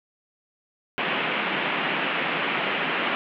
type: band-pass noise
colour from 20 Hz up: white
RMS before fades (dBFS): -26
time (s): 0.98-3.15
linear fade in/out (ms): 0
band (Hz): 150 to 3000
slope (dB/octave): 48
effects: none